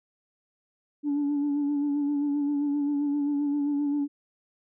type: tone with vibrato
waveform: sine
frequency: 288.3 Hz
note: D4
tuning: 32 cents flat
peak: -22 dBFS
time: 1.03-4.08 s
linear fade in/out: 50 ms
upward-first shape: sine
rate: 7.6 Hz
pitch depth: 33 cents each way
effects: tanh soft clip ceiling -21 dBFS